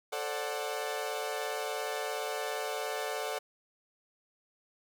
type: chord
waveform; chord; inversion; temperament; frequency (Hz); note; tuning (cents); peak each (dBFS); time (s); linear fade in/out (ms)
sawtooth; D dominant seventh; second; equal with one note detuned; 440 / 530.2 / 587.3 / 740; A4 / C5 / D5 / F#5; 0 / +23 / 0 / 0; -34 / -37 / -35 / -35; 0.12-3.39; 10
effects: none